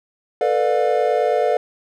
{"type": "chord", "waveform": "triangle", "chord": "B half-diminished seventh", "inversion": "third", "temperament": "just", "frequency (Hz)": [444.5, 493.9, 592.7, 711.2], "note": ["A4", "B4", "D5", "F5"], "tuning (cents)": [18, 0, 16, 31], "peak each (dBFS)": -19, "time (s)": [0.41, 1.57], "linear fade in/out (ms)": 2, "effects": []}